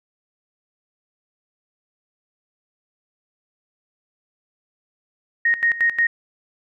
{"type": "tone with tremolo", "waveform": "sine", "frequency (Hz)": 1864.7, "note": "A#6", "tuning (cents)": 0, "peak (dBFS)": -14, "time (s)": [5.45, 6.07], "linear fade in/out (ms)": 5, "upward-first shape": "square", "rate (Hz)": 5.6, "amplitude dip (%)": 80, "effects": []}